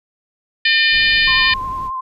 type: harmonic tone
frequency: 603 Hz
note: D5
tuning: 46 cents sharp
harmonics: 3 / 4 / 5 / 6 / 7 / 8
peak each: -15 / -17 / -19 / -21 / -22 / -23 dBFS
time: 0.65-1.54 s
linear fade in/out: 5 ms
type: noise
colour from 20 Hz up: brown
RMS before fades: -32 dBFS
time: 0.9-1.91 s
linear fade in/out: 50 ms
type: tone with vibrato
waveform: sine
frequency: 1046.5 Hz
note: C6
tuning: in tune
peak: -21 dBFS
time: 1.27-2.01 s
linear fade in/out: 10 ms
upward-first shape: sine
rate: 11 Hz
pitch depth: 29 cents each way
effects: none